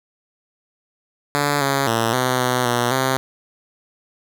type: tone with pitch steps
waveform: 5% pulse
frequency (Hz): 144.5 / 138.1 / 114.5 / 127.5 / 125.7 / 120.9 / 131.4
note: D3 / C#3 / A#2 / C3 / B2 / B2 / C3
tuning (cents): -28 / -6 / -31 / -44 / +31 / -36 / +8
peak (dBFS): -6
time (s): 1.35-3.17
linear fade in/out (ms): 0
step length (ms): 260
effects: none